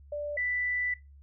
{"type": "tone pair in turn", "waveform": "sine", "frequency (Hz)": [587.3, 1980], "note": ["D5", "B6"], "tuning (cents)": [0, 4], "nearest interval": "octave + major sixth", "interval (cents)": 2104, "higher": "second", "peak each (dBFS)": [-31, -28], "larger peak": "second", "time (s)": [[0.12, 0.37], [0.37, 0.94]], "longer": "second", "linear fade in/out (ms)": 5, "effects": ["noise-tail reverb RT60 0.2 s tail -17 dB re dry", "added 70 Hz sine -50 dBFS peak until 1.22 s"]}